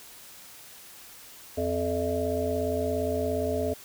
harmonic tone with a mistuned harmonic, 86.6 Hz, F2, 14 cents flat, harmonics 1 / 3 / 5 / 7 / 8, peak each -33 / -33 / -30 / -31 / -33 dBFS, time 1.57-3.74 s, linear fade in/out 10 ms, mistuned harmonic 8, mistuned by -75 cents, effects white hiss -48 dBFS RMS until 3.84 s

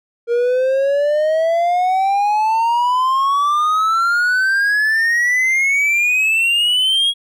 triangle exponential sweep, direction up, 466.9 to 3322 Hz, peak -11 dBFS, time 0.27-7.14 s, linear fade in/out 50 ms, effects none

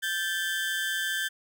30% pulse tone pair together, 1568 / 1742.8 Hz, G6 / A6, 0 / -17 cents, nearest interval major second, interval 183 cents, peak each -27 / -29 dBFS, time 0.02-1.29 s, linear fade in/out 20 ms, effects none

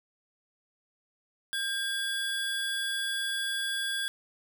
square tone pair together, 1597 / 3384 Hz, G6 / G#7, +32 / +32 cents, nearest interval octave + minor second, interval 1300 cents, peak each -33 / -33 dBFS, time 1.53-4.08 s, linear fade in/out 0 ms, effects 10-bit

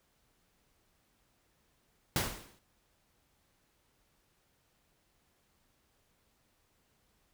pink noise with exponential decay, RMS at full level -28 dBFS, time 2.16-2.59 s, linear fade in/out 1 ms, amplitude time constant 92 ms, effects pink hiss -73 dBFS RMS until 7.33 s

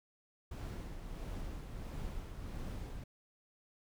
brown noise with tremolo, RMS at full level -41 dBFS, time 0.51-3.04 s, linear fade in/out 5 ms, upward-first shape triangle, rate 1.5 Hz, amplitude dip 45%, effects none

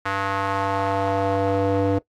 square tone with band-pass filter sweep, 98 Hz, G2, in tune, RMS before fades -22 dBFS, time 0.05-1.99 s, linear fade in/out 10 ms, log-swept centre 1400 to 410 Hz, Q 1.7, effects noise-tail reverb RT60 0.1 s tail -19 dB re dry + AAC 64 kbps

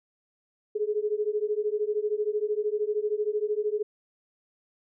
sine beating tone pair, 415.3 / 428.3 Hz, G#4 / A4, 0 / -47 cents, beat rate 13 Hz, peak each -28 dBFS, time 0.75-3.83 s, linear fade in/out 10 ms, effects none

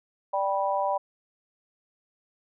sine chord, G major, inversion second, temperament just, 588 / 784 / 980 Hz, D5 / G5 / B5, +2 / 0 / -14 cents, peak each -28 dBFS, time 0.33-0.98 s, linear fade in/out 10 ms, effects none

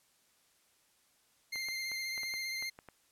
25% pulse tone with vibrato, 2100 Hz, C7, 6 cents sharp, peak -32 dBFS, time 1.52-2.7 s, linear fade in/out 10 ms, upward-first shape sine, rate 15 Hz, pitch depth 20 cents each way
clicks, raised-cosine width 0.5 ms, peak -34 dBFS, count 9, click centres 1.558 / 1.686 / 1.917 / 2.178 / 2.233 / 2.339 / 2.625 / 2.789 / 2.887 s
effects white hiss -70 dBFS RMS until 3.11 s + low-pass 12000 Hz 12 dB/octave

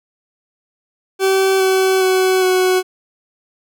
40% pulse tone with pitch steps, 384 / 379.4 / 374.8 / 370.3 Hz, G4 / F#4 / F#4 / F#4, -36 / +43 / +22 / +1 cents, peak -11 dBFS, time 1.19-2.83 s, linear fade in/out 50 ms, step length 410 ms, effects none

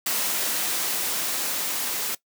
white noise with level ramp, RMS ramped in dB -25 to -28 dBFS, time 0.06-2.15 s, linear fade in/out 5 ms, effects noise-tail reverb RT60 0.1 s tail -19 dB re dry + high-pass 200 Hz 12 dB/octave

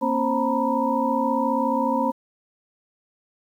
sine tone cluster, 235.8 / 270.3 / 530 / 916 / 975 Hz, A#3 / C#4 / C5 / A#5 / B5, +20 / -44 / +22 / -31 / -23 cents, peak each -26 dBFS, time 0.01-2.12 s, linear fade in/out 20 ms, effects 9-bit

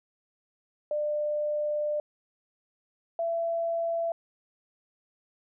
sine tone pair in turn, 597 / 670.1 Hz, D5 / E5, +28 / +28 cents, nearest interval major second, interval 200 cents, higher second, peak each -26 dBFS, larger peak neither, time 0.91-2 / 3.19-4.12 s, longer first, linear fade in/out 2 ms, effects none

